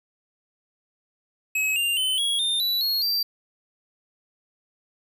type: tone with pitch steps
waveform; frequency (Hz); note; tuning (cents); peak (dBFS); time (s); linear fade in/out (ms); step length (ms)
square; 2561 / 2793 / 3046 / 3321 / 3622 / 3950 / 4307 / 4697; D#7 / F7 / F#7 / G#7 / A7 / B7 / C8 / D8; +49 / -1 / +50 / -1 / +49 / 0 / +49 / -1; -22; 1.55-3.23; 5; 210
effects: none